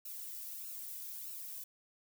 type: noise with flanger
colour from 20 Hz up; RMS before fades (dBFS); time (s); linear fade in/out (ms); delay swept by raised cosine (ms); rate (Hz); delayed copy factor
violet; -45; 0.05-1.64; 5; 0.73 to 2.03; 1.6; +0.75
effects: none